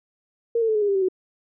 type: tone with pitch steps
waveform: sine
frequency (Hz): 464.6 / 450.1 / 436 / 422.4 / 409.2 / 396.4 / 384 / 372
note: A#4 / A4 / A4 / G#4 / G#4 / G4 / G4 / F#4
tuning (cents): -6 / +39 / -16 / +29 / -26 / +19 / -36 / +9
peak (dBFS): -18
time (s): 0.55-1.086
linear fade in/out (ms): 5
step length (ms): 67
effects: none